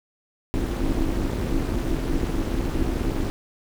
brown noise with amplitude modulation, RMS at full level -20 dBFS, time 0.54-3.3 s, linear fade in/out 0 ms, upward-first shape sine, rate 299 Hz, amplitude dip 95%, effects none

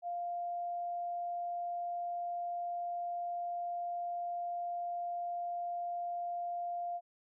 sine tone, 698.5 Hz, F5, in tune, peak -35 dBFS, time 0.02-7.01 s, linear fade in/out 50 ms, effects none

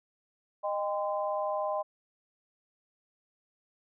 sine tone cluster, 616 / 798 / 1029 Hz, D#5 / G5 / C6, -17 / +31 / -29 cents, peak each -31 / -35 / -35 dBFS, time 0.63-1.83 s, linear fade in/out 20 ms, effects none

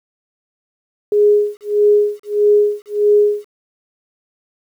sine tone with tremolo, 415.3 Hz, G#4, in tune, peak -7 dBFS, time 1.12-3.47 s, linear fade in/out 2 ms, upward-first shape sine, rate 1.6 Hz, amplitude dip 100%, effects 8-bit

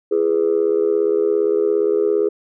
sine tone with amplitude modulation, 415.3 Hz, G#4, in tune, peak -9 dBFS, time 0.11-2.29 s, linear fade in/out 10 ms, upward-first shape sine, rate 77.4 Hz, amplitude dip 95%, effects tanh soft clip ceiling -8 dBFS

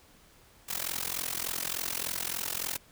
white noise with amplitude modulation, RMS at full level -30 dBFS, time 0.68-2.78 s, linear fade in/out 20 ms, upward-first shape sine, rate 43.4 Hz, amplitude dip 95%, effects pink hiss -59 dBFS RMS until 2.91 s

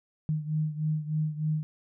sine beating tone pair, 153.4 / 156.7 Hz, D#3 / D#3, -24 / +13 cents, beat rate 3.3 Hz, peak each -28 / -32 dBFS, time 0.29-1.63 s, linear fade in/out 0 ms, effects none

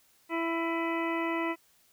harmonic tone with a mistuned harmonic, 332.1 Hz, E4, 13 cents sharp, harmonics 1 / 2 / 3 / 4 / 6 / 7 / 8 / 9, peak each -31 / -37 / -35 / -40 / -37 / -47 / -41 / -50 dBFS, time 0.29-1.56 s, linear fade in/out 50 ms, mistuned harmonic 8, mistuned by -73 cents, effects white hiss -65 dBFS RMS until 1.92 s

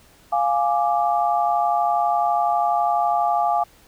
sine chord, D diminished, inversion first, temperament equal, 698.5 / 830.6 / 1174.7 Hz, F5 / Ab5 / D6, 0 / 0 / 0 cents, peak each -20 / -21 / -25 dBFS, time 0.32-3.64 s, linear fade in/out 10 ms, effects pink hiss -53 dBFS RMS until 3.87 s

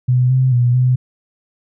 sine tone with pitch steps, 125.6 / 129.9 / 122 / 126.7 Hz, B2 / C3 / B2 / B2, +30 / -12 / -21 / +45 cents, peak -10 dBFS, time 0.08-0.96 s, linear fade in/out 10 ms, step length 220 ms, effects none

